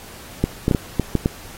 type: clicks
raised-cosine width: 3 ms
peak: -3 dBFS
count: 7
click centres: 0.44 / 0.681 / 0.712 / 0.748 / 0.997 / 1.153 / 1.259 s
effects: pink hiss -40 dBFS RMS until 1.57 s + AAC 48 kbps